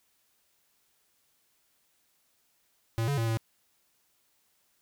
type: tone with pitch steps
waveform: square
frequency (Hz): 113.8 / 141.9 / 114.2 / 112.7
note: A#2 / C#3 / A#2 / A2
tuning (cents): -41 / +41 / -35 / +42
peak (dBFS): -27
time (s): 2.98-3.372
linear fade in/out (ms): 0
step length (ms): 98
effects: white hiss -71 dBFS RMS until 4.81 s